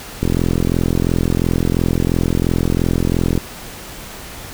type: click train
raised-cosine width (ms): 3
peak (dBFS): -3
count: 136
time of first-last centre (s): 0.23-3.377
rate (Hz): 42.9
effects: pink hiss -33 dBFS RMS until 4.53 s